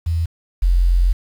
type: tone pair in turn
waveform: sine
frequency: 83 / 43.97 Hz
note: E2 / F1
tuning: +12 / +13 cents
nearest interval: major seventh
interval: 1099 cents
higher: first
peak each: -16 / -11 dBFS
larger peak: second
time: 0.06-0.26 / 0.62-1.13 s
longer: second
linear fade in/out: 10 ms
effects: 7-bit